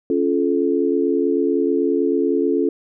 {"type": "chord", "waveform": "sine", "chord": "Db augmented", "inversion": "none", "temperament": "just", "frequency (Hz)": [277.2, 346.5, 433.1], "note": ["Db4", "F4", "A4"], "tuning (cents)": [0, -14, -27], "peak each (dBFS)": -20, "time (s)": [0.1, 2.69], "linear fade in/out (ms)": 2, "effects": []}